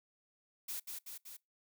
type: noise with echo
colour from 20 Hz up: blue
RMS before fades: -41 dBFS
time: 0.68-0.8 s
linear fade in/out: 10 ms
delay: 190 ms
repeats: 3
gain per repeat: -3 dB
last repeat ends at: 1.37 s
effects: noise-tail reverb RT60 0.2 s tail -24 dB re dry